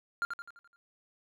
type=tone with echo; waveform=triangle; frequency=1396.9 Hz; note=F6; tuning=in tune; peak=-26 dBFS; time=0.22-0.25 s; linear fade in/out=0 ms; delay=85 ms; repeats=6; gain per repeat=-6 dB; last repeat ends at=0.76 s; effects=none